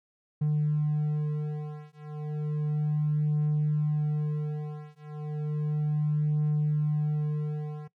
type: beating tone pair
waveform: triangle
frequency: 150.2 / 150.53 Hz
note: D3 / D3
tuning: +39 / +43 cents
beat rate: 0.33 Hz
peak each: -26 dBFS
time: 0.41-7.88 s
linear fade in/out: 10 ms
effects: noise-tail reverb RT60 0.1 s tail -20 dB re dry + tanh soft clip ceiling -18 dBFS